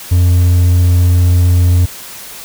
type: tone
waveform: triangle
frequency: 88.5 Hz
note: F2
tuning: 23 cents sharp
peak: -4 dBFS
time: 0.11-1.86 s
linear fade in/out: 10 ms
effects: white hiss -30 dBFS RMS until 2.44 s